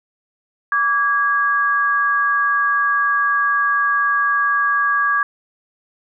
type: tone pair together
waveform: sine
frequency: 1154.5 / 1646 Hz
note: D6 / G#6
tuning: -30 / -16 cents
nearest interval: tritone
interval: 614 cents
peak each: -17 dBFS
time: 0.72-5.23 s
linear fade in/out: 2 ms
effects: none